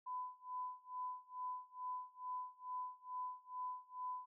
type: tone with tremolo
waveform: sine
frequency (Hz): 1003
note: B5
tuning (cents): +26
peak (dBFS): -40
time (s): 0.06-4.26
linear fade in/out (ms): 10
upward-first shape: sine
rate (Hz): 2.3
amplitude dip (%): 95
effects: none